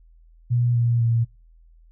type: tone with pitch steps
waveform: sine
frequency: 120.8 / 118.38 / 116.01 Hz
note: B2 / A#2 / A#2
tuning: -38 / +27 / -8 cents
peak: -17 dBFS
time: 0.5-1.25 s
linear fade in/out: 20 ms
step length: 250 ms
effects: noise-tail reverb RT60 0.3 s tail -23 dB re dry + added 41 Hz sine -49 dBFS peak until 1.91 s